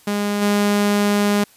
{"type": "tone with level steps", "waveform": "sawtooth", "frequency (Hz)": 205, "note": "G#3", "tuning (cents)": -22, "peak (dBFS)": [-15, -11], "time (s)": [0.07, 1.44], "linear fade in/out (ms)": 5, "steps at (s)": 0.41, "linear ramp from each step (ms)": 20, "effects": ["white hiss -51 dBFS RMS until 1.56 s", "resampled to 32000 Hz"]}